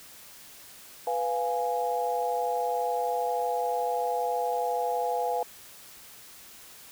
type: chord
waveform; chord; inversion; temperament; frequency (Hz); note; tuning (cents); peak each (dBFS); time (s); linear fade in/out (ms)
sine; F diminished; second; equal; 493.9 / 698.5 / 830.6; Cb5 / F5 / Ab5; 0 / 0 / 0; -30; 1.07-5.43; 2
effects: white hiss -49 dBFS RMS until 6.91 s